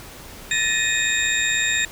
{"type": "tone cluster", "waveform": "sine", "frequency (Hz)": [1755, 1871, 2496, 3705, 7340], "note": ["A6", "A#6", "D#7", "A#7", "A#8"], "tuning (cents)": [-5, 6, 5, -11, -28], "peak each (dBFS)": -25, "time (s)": [0.51, 1.85], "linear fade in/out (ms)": 2, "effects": ["pink hiss -40 dBFS RMS until 1.91 s"]}